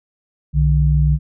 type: tone pair together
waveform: sine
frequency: 63.07 / 150 Hz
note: B1 / D3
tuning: +37 / +37 cents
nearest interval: octave + minor third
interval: 1500 cents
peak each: -14 dBFS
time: 0.53-1.19 s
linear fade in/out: 50 ms
effects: none